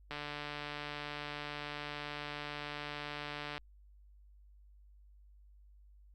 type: click train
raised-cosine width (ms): 0.3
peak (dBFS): -25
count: 511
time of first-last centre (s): 0.11-3.579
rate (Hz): 147
effects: added 50 Hz sine -57 dBFS peak until 6.14 s + Opus 48 kbps